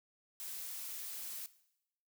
blue noise, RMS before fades -44 dBFS, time 0.4-1.46 s, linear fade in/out 0 ms, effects noise-tail reverb RT60 0.8 s tail -17 dB re dry

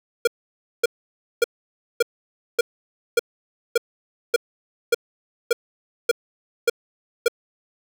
square tone bursts, 471.6 Hz, A#4, 20 cents sharp, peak -14 dBFS, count 13, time 0.25-7.282 s, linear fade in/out 5 ms, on 24 ms, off 560 ms, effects none

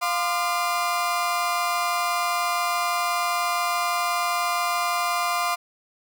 35% pulse tone cluster, 702 / 1035 / 1201 Hz, F5 / C6 / D6, +9 / -19 / +38 cents, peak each -25 dBFS, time 0.01-5.56 s, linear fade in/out 20 ms, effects none

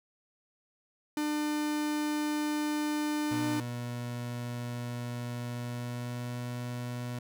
45% pulse tone, 300 Hz, D4, 37 cents sharp, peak -29 dBFS, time 1.17-3.6 s, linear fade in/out 2 ms
30% pulse tone with pitch glide, 120.9 to 122.3 Hz, B2 to B2, -36 to -16 cents, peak -32 dBFS, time 3.31-7.19 s, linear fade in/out 5 ms, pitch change +20 cents, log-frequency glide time 5.5-6.41 s
effects none

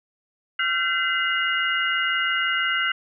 sine tone cluster, 1371 / 1537 / 2045 / 2856 Hz, F6 / G6 / C7 / F7, -32 / -35 / -40 / +38 cents, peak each -26 dBFS, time 0.59-2.92 s, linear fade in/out 5 ms, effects none

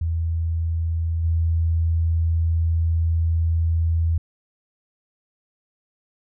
sine tone with level steps, 82.41 Hz, E2, in tune, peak -20 / -17 dBFS, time 0.01-4.18 s, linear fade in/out 5 ms, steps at 1.23 s, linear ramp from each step 20 ms, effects none

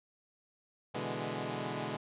10% pulse chord, E dominant seventh, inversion second, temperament equal, 123.47 / 146.83 / 164.81 / 207.7 Hz, B2 / D3 / E3 / G#3, 0 / 0 / 0 / 0 cents, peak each -32 / -33 / -34 / -32 dBFS, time 0.94-1.97 s, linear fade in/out 10 ms, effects resampled to 8000 Hz

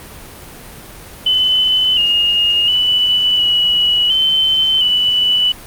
sine tone with pitch steps, 3022 / 2848 / 2973 / 2931 / 3075 / 2971 Hz, F#7 / F7 / F#7 / F#7 / G7 / F#7, +36 / +33 / +8 / -17 / -34 / +6 cents, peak -10 dBFS, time 1.26-5.52 s, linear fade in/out 5 ms, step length 710 ms, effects pink hiss -35 dBFS RMS until 5.66 s + Opus 32 kbps

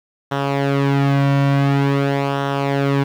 sawtooth tone with flanger, 139.3 Hz, C#3, 9 cents sharp, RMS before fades -17 dBFS, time 0.31-3.04 s, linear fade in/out 10 ms, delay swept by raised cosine 0.43 to 2.43 ms, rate 0.47 Hz, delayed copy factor -0.65, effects low-pass 3000 Hz 12 dB/octave + 7-bit

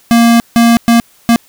square tone bursts at uneven times, 233.1 Hz, A#3, in tune, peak -5 dBFS, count 4, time 0.11-0.4 / 0.56-0.77 / 0.88-1 / 1.29-1.36 s, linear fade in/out 0 ms, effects white hiss -47 dBFS RMS until 1.48 s

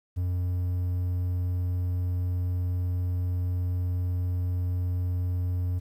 triangle tone, 89.6 Hz, F2, 45 cents sharp, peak -23 dBFS, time 0.16-5.8 s, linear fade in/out 20 ms, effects 10-bit

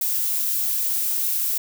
violet noise, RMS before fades -23 dBFS, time 0.01-1.58 s, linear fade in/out 5 ms, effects none

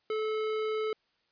sine tone with hard clipping, 433.8 Hz, A4, 25 cents flat, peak -31 dBFS, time 0.1-0.93 s, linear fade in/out 2 ms, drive 15 dB, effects white hiss -73 dBFS RMS until 1.31 s + resampled to 11025 Hz

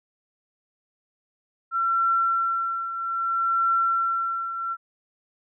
sine tone with tremolo, 1355 Hz, E6, 47 cents sharp, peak -18 dBFS, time 1.71-4.77 s, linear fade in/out 50 ms, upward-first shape triangle, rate 0.62 Hz, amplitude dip 70%, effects none

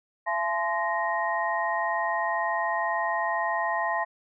sine tone cluster, 675 / 853 / 1037 / 1867 Hz, E5 / G#5 / C6 / A#6, +41 / +46 / -16 / +2 cents, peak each -30 dBFS, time 0.26-4.05 s, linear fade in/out 20 ms, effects none

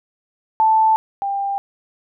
sine tone pair in turn, 880 / 794.8 Hz, A5 / G5, 0 / +24 cents, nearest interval major second, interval 176 cents, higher first, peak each -11 / -19 dBFS, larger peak first, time 0.6-0.96 / 1.22-1.58 s, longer neither, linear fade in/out 0 ms, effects none

